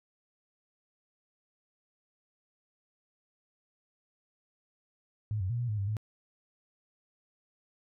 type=tone with pitch steps; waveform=sine; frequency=106.7 / 93.1 / 119 / 121.2 / 106.1 / 98.9 / 107.4 Hz; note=G#2 / F#2 / A#2 / B2 / G#2 / G2 / A2; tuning=+47 / +11 / +36 / -32 / +38 / +16 / -41 cents; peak=-29 dBFS; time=5.31-5.968 s; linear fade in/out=0 ms; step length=94 ms; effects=none